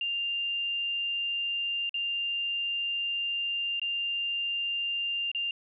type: tone with dropouts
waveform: sine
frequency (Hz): 2794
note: F7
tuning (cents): 0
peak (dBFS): -28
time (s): 0.01-5.51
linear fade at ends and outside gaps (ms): 2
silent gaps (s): 1.894-1.942 / 3.797-3.816 / 5.316-5.348
effects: none